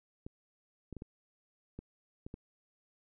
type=clicks; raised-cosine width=3 ms; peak=-30 dBFS; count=7; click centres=0.265 / 0.927 / 0.967 / 1.021 / 1.79 / 2.265 / 2.341 s; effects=none